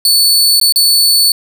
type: tone with dropouts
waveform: sawtooth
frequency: 4459 Hz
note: C#8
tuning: 9 cents sharp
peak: -4 dBFS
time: 0.05-1.32 s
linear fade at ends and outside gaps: 2 ms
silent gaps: 0.6-0.613 / 0.724-0.759 s
effects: none